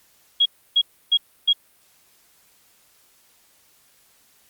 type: tone bursts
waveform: sine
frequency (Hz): 3298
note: G#7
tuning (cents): -13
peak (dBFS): -13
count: 4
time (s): 0.4-1.532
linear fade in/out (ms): 10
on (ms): 58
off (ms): 300
effects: white hiss -58 dBFS RMS until 4.49 s + Opus 48 kbps